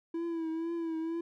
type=tone with vibrato; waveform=triangle; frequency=329.6 Hz; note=E4; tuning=in tune; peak=-30 dBFS; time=0.14-1.21 s; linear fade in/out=5 ms; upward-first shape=triangle; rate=2.1 Hz; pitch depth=56 cents each way; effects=none